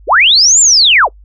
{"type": "linear two-way sweep", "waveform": "sine", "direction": "up then down", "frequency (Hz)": [291.2, 7459, 333.6], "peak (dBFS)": -4, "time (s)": [0.07, 1.09], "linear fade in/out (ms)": 50, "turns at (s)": 0.6, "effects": ["noise-tail reverb RT60 0.1 s tail -25 dB re dry", "added 50 Hz sine -36 dBFS peak until 1.24 s"]}